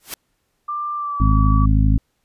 white noise with exponential growth, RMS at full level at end -24 dBFS, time 0-0.14 s, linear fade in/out 2 ms, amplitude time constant 29 ms
sine tone with pitch glide, 1186 to 1146.3 Hz, D6 to D6, +17 to -42 cents, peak -22 dBFS, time 0.68-1.66 s, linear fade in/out 10 ms, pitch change -59 cents, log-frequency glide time 0.95-1.22 s
harmonic tone, 52.6 Hz, G#1, 23 cents sharp, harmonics 1 / 2 / 3 / 4 / 5, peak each -14 / -17 / -23 / -24 / -23 dBFS, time 1.2-1.98 s, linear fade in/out 5 ms
effects pink hiss -69 dBFS RMS until 2.24 s + resampled to 32000 Hz

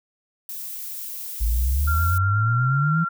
violet noise, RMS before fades -33 dBFS, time 0.49-2.18 s, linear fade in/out 2 ms
sine exponential sweep, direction up, 53 to 169.3 Hz, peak -18 dBFS, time 1.4-3.05 s, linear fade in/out 20 ms
sine tone with vibrato, 1379 Hz, F6, 22 cents flat, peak -23 dBFS, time 1.87-3.09 s, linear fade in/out 10 ms, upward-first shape triangle, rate 8.3 Hz, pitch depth 26 cents each way
effects none

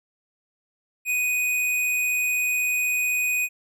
square tone, 2489 Hz, D#7, in tune, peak -22 dBFS, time 1.05-3.49 s, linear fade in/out 50 ms, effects none

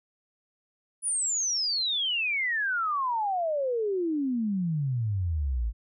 sine exponential sweep, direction down, 10000 to 52 Hz, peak -25 dBFS, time 1.02-5.73 s, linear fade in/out 50 ms, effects none

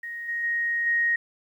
sine tone with level steps, 1873 Hz, A#6, 8 cents sharp, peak -32 / -26 / -23 / -20 dBFS, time 0.03-1.16 s, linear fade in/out 5 ms, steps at 0.28 / 0.43 / 0.86 s, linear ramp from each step 10 ms, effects 10-bit

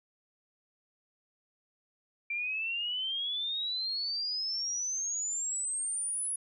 sine exponential sweep, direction up, 2349 to 10470 Hz, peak -31 dBFS, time 2.3-6.36 s, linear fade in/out 5 ms, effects none

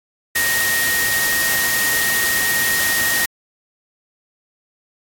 sine tone in noise, 1864.7 Hz, A#6, in tune, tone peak -18 dBFS, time 0.35-3.26 s, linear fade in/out 10 ms, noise white, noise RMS -20 dBFS, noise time 0.35-3.26 s, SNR -1 dB, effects AAC 64 kbps

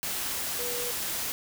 sine tone in noise, 485.5 Hz, B4, 30 cents flat, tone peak -35 dBFS, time 0.59-0.91 s, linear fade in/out 0 ms, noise white, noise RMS -32 dBFS, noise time 0.03-1.32 s, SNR -6 dB, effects none

